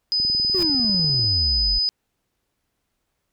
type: tone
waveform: sine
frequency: 5000 Hz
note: D#8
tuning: 8 cents sharp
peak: -18 dBFS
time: 0.12-1.89 s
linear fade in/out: 0 ms
type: click train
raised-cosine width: 3 ms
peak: -23 dBFS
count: 22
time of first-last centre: 0.2-1.245 s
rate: 20.1 Hz
type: noise with exponential growth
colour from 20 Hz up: pink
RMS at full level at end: -30 dBFS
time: 0.45-0.63 s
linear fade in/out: 1 ms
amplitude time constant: 38 ms
type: exponential sweep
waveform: triangle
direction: down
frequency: 392.8 to 41.2 Hz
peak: -21 dBFS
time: 0.54-1.79 s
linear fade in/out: 10 ms
effects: pink hiss -75 dBFS RMS until 3.32 s